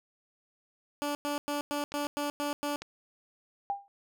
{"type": "tone bursts", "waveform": "15% pulse", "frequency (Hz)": 290.5, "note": "D4", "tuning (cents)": -19, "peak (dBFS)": -24, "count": 8, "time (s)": [1.02, 2.76], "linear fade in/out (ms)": 0, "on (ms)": 130, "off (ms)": 100}
{"type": "clicks", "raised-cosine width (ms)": 0.2, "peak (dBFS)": -23, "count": 3, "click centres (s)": [1.92, 2.05, 2.82]}
{"type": "tone with exponential decay", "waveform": "sine", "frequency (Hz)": 800, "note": "G5", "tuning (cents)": 35, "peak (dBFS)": -25, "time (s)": [3.7, 3.88], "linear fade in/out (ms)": 0, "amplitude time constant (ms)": 39}
{"effects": []}